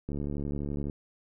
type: click train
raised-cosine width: 3 ms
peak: -22 dBFS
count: 59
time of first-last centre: 0.09-0.898 s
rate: 71.8 Hz
effects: none